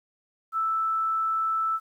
sine tone, 1318.5 Hz, E6, in tune, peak -23 dBFS, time 0.52-1.8 s, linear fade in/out 50 ms, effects 10-bit

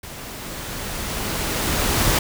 pink noise with level ramp, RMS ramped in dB -36 to -18 dBFS, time 0.03-2.19 s, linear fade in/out 5 ms, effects none

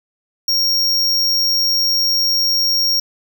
square tone, 5570 Hz, F8, 5 cents flat, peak -14 dBFS, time 0.48-3 s, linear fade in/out 5 ms, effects none

